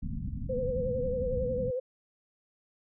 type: low-pass noise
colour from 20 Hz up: pink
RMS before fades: -35 dBFS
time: 0.02-1.71 s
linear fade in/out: 10 ms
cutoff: 260 Hz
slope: 96 dB/octave
type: tone with vibrato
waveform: sine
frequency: 505 Hz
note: B4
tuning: 39 cents sharp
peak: -29 dBFS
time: 0.49-1.8 s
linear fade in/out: 10 ms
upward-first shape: sine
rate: 11 Hz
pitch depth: 59 cents each way
effects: none